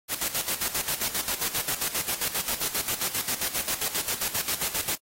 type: noise with tremolo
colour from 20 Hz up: white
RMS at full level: -27 dBFS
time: 0.08-4.98 s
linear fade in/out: 50 ms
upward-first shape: square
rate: 7.5 Hz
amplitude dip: 70%
effects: AAC 48 kbps